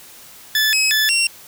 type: tone with pitch steps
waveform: 20% pulse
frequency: 1738 / 2550 / 1737 / 2739 Hz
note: A6 / D#7 / A6 / F7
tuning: -22 / +42 / -23 / -34 cents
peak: -9 dBFS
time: 0.55-1.27 s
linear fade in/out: 2 ms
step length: 180 ms
effects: white hiss -42 dBFS RMS until 1.47 s